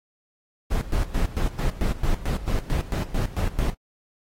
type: noise with tremolo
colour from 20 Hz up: brown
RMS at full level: -22 dBFS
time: 0.7-3.75 s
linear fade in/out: 20 ms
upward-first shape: square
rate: 4.5 Hz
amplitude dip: 80%
effects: AAC 48 kbps